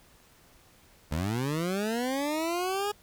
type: linear sweep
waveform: 20% pulse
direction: up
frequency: 71 to 418.6 Hz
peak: -23 dBFS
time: 1.11-2.92 s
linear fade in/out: 10 ms
effects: pink hiss -59 dBFS RMS until 3.02 s